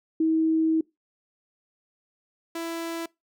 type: tone pair in turn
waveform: sine / sawtooth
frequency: 320.4 / 332.5 Hz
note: E4 / E4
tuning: -49 / +15 cents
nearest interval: minor second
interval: 64 cents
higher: second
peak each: -19 / -26 dBFS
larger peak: first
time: 0.2-0.81 / 2.55-3.06 s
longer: first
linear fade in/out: 5 ms
effects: noise-tail reverb RT60 0.2 s tail -23 dB re dry